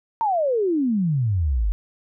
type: exponential sweep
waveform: sine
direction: down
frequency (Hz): 932.3 to 45.86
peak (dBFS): -18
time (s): 0.21-1.72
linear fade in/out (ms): 0
effects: none